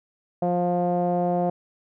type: tone with low-pass filter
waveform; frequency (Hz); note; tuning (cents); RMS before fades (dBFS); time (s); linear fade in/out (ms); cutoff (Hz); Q
sawtooth; 176.5; F3; +19; -23; 0.42-1.5; 5; 650; 7.6
effects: none